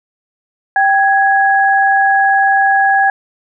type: tone pair together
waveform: sine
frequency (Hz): 784 / 1662.5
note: G5 / G#6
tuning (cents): 0 / +1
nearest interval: octave + minor second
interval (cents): 1301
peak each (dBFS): -10 / -12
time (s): 0.76-3.1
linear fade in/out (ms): 2
effects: none